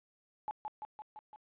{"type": "tone with echo", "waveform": "sine", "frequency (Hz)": 854, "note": "G#5", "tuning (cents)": 48, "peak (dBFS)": -34, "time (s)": [0.48, 0.51], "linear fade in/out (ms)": 0, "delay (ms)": 170, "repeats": 5, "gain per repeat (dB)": -3, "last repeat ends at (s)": 1.36, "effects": ["resampled to 8000 Hz", "12-bit"]}